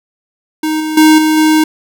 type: tone with level steps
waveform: square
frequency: 311.5 Hz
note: D#4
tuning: 2 cents sharp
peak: -13 / -16 / -4 / -9 / -7 dBFS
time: 0.63-1.64 s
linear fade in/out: 5 ms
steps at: 0.8 / 0.97 / 1.18 / 1.37 s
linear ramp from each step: 5 ms
effects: none